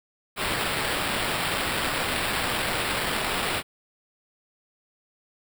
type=noise with sample-and-hold; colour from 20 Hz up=white; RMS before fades=-27 dBFS; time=0.36-3.63 s; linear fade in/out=50 ms; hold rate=6300 Hz; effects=none